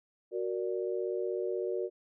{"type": "chord", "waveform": "sine", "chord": "Gb augmented", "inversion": "none", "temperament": "equal", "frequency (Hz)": [370, 466.2, 587.3], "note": ["Gb4", "Bb4", "D5"], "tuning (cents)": [0, 0, 0], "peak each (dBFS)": [-33, -35, -39], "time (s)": [0.31, 1.9], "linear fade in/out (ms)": 50, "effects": []}